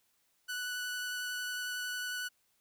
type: tone with vibrato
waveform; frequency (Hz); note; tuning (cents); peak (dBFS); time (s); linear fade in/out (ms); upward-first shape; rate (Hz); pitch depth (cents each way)
sawtooth; 1483; F#6; +4; -32; 0.48-2.29; 20; sine; 11; 10
effects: white hiss -74 dBFS RMS until 2.6 s